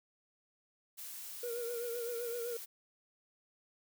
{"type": "noise", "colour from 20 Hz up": "blue", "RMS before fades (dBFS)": -46, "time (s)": [0.97, 2.66], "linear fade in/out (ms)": 20}
{"type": "tone with vibrato", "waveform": "triangle", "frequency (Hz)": 474.1, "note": "A#4", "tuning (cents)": 29, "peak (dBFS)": -35, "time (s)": [1.43, 2.57], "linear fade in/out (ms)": 5, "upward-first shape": "triangle", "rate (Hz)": 7.8, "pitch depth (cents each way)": 59}
{"effects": []}